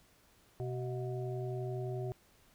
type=harmonic tone with a mistuned harmonic; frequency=126 Hz; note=B2; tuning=35 cents sharp; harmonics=1 / 3 / 5 / 6; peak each=-37 / -40 / -47 / -49 dBFS; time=0.6-2.12 s; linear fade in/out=0 ms; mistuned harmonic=6; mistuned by=-81 cents; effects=pink hiss -66 dBFS RMS until 2.54 s